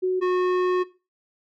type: tone pair in turn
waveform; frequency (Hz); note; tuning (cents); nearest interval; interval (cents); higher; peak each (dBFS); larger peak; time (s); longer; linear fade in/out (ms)
sine / square; 370 / 364.3; F#4 / F#4; 0 / -27; unison; 27; first; -19 / -20; first; 0.02-0.21 / 0.21-0.84; second; 20
effects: noise-tail reverb RT60 0.3 s tail -17 dB re dry + low-pass 2000 Hz 12 dB/octave